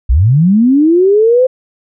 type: linear sweep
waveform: sine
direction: up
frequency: 51.1 to 523.3 Hz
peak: -5 dBFS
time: 0.09-1.47 s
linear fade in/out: 10 ms
effects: none